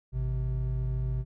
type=tone pair together; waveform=triangle; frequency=53.94 / 128.3 Hz; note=A1 / C3; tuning=-34 / -34 cents; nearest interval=octave + minor third; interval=1500 cents; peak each=-28 dBFS; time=0.12-1.25 s; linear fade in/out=50 ms; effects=none